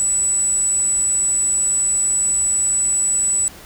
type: tone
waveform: sine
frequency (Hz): 7902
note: B8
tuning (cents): 0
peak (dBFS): -15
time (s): 0-3.48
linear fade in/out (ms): 0
effects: pink hiss -40 dBFS RMS until 3.65 s